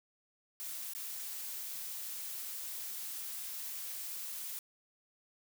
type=noise with dropouts; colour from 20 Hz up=blue; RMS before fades=-42 dBFS; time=0.6-4.59 s; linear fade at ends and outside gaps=0 ms; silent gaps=0.935-0.95 s; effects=none